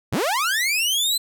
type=linear sweep; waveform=sawtooth; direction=up; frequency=68 to 4107 Hz; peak=-16 dBFS; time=0.12-1.18 s; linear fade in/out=10 ms; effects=none